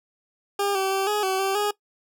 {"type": "tone with pitch steps", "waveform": "20% pulse", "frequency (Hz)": [402.2, 384.5, 387.4, 418.4, 379.7, 387.8, 414.4], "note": ["G4", "G4", "G4", "G#4", "F#4", "G4", "G#4"], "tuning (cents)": [44, -33, -20, 13, 45, -19, -4], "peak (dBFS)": -17, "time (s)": [0.59, 1.71], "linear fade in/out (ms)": 5, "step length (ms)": 160, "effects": ["noise-tail reverb RT60 0.1 s tail -20 dB re dry"]}